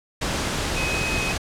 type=tone in noise; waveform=sine; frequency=2529 Hz; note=D#7; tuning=28 cents sharp; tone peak=-26 dBFS; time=0.76-1.33 s; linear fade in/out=10 ms; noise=pink; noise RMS=-25 dBFS; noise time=0.21-1.38 s; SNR=-4 dB; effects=low-pass 8000 Hz 12 dB/octave